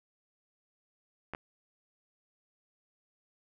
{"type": "clicks", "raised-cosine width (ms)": 0.5, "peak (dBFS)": [-23, -24], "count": 2, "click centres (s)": [1.336, 1.349], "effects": []}